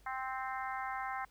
harmonic tone, 261.6 Hz, C4, in tune, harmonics 3 / 4 / 5 / 6 / 7 / 8, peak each -40 / -42 / -44 / -46 / -47 / -48 dBFS, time 0.06-1.25 s, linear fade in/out 5 ms, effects added 50 Hz sine -63 dBFS peak until 1.3 s + pink hiss -68 dBFS RMS until 1.3 s

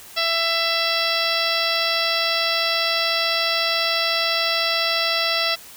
harmonic tone, 666 Hz, E5, 18 cents sharp, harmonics 1 / 2 / 3 / 4 / 5 / 6 / 7 / 8, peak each -27 / -27 / -27 / -27 / -27 / -27 / -27 / -27 dBFS, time 0.16-5.56 s, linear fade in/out 20 ms, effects white hiss -42 dBFS RMS until 5.76 s

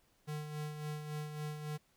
square tone with tremolo, 150.9 Hz, D3, 47 cents sharp, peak -38 dBFS, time 0.27-1.78 s, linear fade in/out 20 ms, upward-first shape sine, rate 3.6 Hz, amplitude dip 50%, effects pink hiss -72 dBFS RMS until 1.96 s

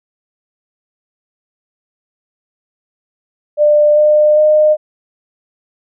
sine tone with pitch steps, 596 / 603.3 / 610.6 Hz, D5 / D5 / D#5, +25 / +46 / -33 cents, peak -6 dBFS, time 3.57-4.77 s, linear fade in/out 50 ms, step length 400 ms, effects none

